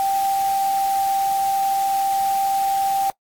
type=tone in noise; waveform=sine; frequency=784 Hz; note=G5; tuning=in tune; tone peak=-17 dBFS; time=0-3.1 s; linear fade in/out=0 ms; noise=white; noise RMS=-34 dBFS; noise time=0-3.1 s; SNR=+14 dB; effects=noise-tail reverb RT60 0.1 s tail -21 dB re dry + AAC 64 kbps